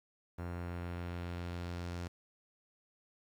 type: tone with low-pass filter sweep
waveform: sawtooth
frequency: 87.3 Hz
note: F2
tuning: in tune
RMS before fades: -41 dBFS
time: 0.38-2.08 s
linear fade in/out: 10 ms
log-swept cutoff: 1600 to 7100 Hz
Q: 1
effects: 10-bit